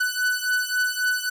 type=beating tone pair; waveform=45% pulse; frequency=1491 / 1494.7 Hz; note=F#6 / F#6; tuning=+13 / +17 cents; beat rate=3.7 Hz; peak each=-24 / -25 dBFS; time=0-1.3 s; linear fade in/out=10 ms; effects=none